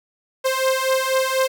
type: beating tone pair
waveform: sawtooth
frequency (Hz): 523.3 / 527.4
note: C5 / C5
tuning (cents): 0 / +14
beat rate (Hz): 4.1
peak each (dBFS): -17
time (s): 0.44-1.48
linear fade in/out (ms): 20
effects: none